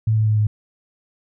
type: tone with pitch steps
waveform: sine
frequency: 110 / 108.74 / 107.49 / 106.25 Hz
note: A2 / A2 / A2 / G#2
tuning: 0 / -20 / -40 / +40 cents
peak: -14 dBFS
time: 0.07-0.47 s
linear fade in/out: 5 ms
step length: 100 ms
effects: none